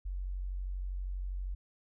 sine tone, 46.25 Hz, F#1, in tune, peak -34 dBFS, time 0.05-1.55 s, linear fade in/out 10 ms, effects none

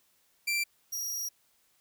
sawtooth tone pair in turn, 2353 / 5691 Hz, D7 / F8, +3 / +32 cents, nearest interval octave + minor third, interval 1529 cents, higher second, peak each -24 / -30 dBFS, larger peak first, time 0.47-0.64 / 0.92-1.29 s, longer second, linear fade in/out 10 ms, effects white hiss -69 dBFS RMS until 1.8 s

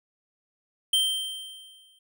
square tone with exponential decay, 3136 Hz, G7, in tune, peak -19 dBFS, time 0.93-1.99 s, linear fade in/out 5 ms, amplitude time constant 230 ms, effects none

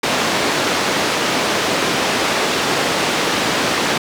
pink band-pass noise, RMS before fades -18 dBFS, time 0.03-3.98 s, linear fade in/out 5 ms, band 260 to 5500 Hz, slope 12 dB/octave, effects none

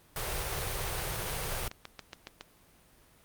pink band-stop noise, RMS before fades -34 dBFS, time 0.16-1.68 s, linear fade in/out 2 ms, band 170 to 360 Hz, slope 48 dB/octave
click train, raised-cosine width 0.2 ms, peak -23 dBFS, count 12, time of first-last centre 0.88-2.41 s, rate 7.19 Hz
effects pink hiss -61 dBFS RMS until 3.24 s + Opus 32 kbps

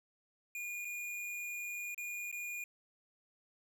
square tone with dropouts, 2433 Hz, D#7, 39 cents flat, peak -40 dBFS, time 0.55-2.64 s, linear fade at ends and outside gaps 2 ms, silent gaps 0.848-0.852 / 1.946-1.978 / 2.315-2.326 s, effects none

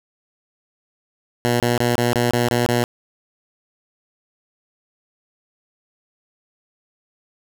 10% pulse tone bursts, 120.4 Hz, B2, 44 cents flat, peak -8 dBFS, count 8, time 1.45-2.839 s, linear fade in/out 0 ms, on 150 ms, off 27 ms, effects none

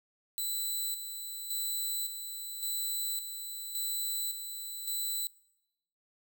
5% pulse tone with tremolo, 3994 Hz, B7, 19 cents sharp, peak -24 dBFS, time 0.38-5.27 s, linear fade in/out 0 ms, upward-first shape square, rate 0.89 Hz, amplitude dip 55%, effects noise-tail reverb RT60 0.9 s tail -23 dB re dry

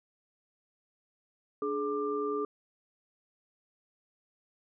sine tone cluster, 292.9 / 422.8 / 1188 Hz, D4 / G#4 / D6, -5 / +31 / +20 cents, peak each -37 / -31 / -36 dBFS, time 1.62-2.45 s, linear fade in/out 2 ms, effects none

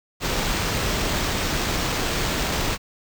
pink noise with sample-and-hold, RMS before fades -24 dBFS, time 0.2-2.78 s, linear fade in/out 50 ms, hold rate 11025 Hz, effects none

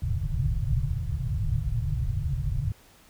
white low-pass noise, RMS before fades -27 dBFS, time 0.02-2.72 s, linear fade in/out 2 ms, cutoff 150 Hz, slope 96 dB/octave, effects pink hiss -56 dBFS RMS until 3.09 s

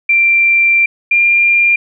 sine tone pair in turn, 2361 / 2394 Hz, D7 / D7, +9 / +33 cents, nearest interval unison, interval 24 cents, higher second, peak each -7 dBFS, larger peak neither, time 0.09-0.86 / 1.11-1.76 s, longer first, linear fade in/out 5 ms, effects none

